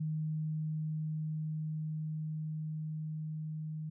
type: tone with level ramp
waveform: sine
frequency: 155.5 Hz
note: D#3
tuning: 1 cent flat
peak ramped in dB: -32 to -37 dBFS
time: 0-3.9 s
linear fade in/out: 10 ms
effects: none